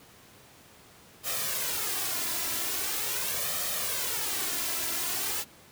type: noise with flanger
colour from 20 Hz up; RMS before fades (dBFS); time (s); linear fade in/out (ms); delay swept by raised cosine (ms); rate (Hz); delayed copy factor
white; -31; 1.23-5.45; 50; 1.6 to 3; 0.42; +0.6
effects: pink hiss -54 dBFS RMS until 5.71 s + high-pass 80 Hz 12 dB/octave